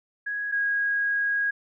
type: tone pair in turn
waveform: sine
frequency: 1661.2 / 1644 Hz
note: G#6 / G#6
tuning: 0 / -18 cents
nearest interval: unison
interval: 18 cents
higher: first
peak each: -27 / -22 dBFS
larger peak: second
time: 0.26-0.52 / 0.52-1.51 s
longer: second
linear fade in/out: 10 ms
effects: none